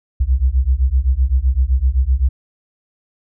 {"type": "beating tone pair", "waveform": "sine", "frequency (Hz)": [61, 68.8], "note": ["B1", "C#2"], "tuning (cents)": [-21, -12], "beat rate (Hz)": 7.8, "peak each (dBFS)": -15, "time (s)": [0.2, 2.29], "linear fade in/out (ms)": 10, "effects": []}